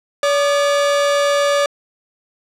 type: tone pair together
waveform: 45% pulse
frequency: 571 / 1210 Hz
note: D5 / D#6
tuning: -49 / -49 cents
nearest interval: octave + minor second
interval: 1300 cents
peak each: -14 / -21 dBFS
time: 0.23-1.66 s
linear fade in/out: 2 ms
effects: low-pass 8000 Hz 12 dB/octave